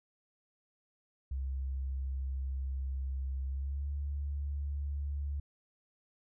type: tone with pitch glide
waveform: sine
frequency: 66.6 to 71.38 Hz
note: C2 to D2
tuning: +31 to -49 cents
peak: -33 dBFS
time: 1.31-5.4 s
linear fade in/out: 5 ms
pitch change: +120 cents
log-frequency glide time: 3.46-3.89 s
effects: none